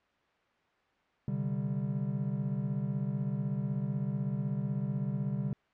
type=chord; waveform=triangle; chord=C suspended second; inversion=none; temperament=equal; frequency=130.81 / 146.83 / 196 Hz; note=C3 / D3 / G3; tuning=0 / 0 / 0 cents; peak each=-33 dBFS; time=1.28-5.53 s; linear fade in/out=2 ms; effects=white hiss -69 dBFS RMS until 5.73 s + low-pass 2000 Hz 12 dB/octave